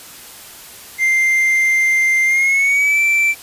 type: tone with pitch glide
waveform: triangle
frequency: 2093 to 2336 Hz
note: C7 to D7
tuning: 0 to -10 cents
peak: -10 dBFS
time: 0.98-3.35 s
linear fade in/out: 50 ms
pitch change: +190 cents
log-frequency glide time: 2.25-3.01 s
effects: white hiss -37 dBFS RMS until 3.42 s + resampled to 32000 Hz